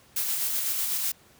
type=noise with tremolo; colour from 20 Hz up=blue; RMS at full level=-27 dBFS; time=0.16-1.12 s; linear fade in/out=5 ms; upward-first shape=square; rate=8 Hz; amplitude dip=25%; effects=pink hiss -57 dBFS RMS until 1.39 s + high-pass 60 Hz 12 dB/octave